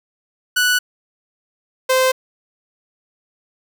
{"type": "tone pair in turn", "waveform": "sawtooth", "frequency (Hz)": [1480, 518.4], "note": ["F#6", "C5"], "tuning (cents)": [0, -16], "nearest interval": "octave + tritone", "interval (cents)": 1816, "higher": "first", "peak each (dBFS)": [-10, -9], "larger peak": "second", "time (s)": [[0.56, 0.79], [1.89, 2.12]], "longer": "neither", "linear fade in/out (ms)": 10, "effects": []}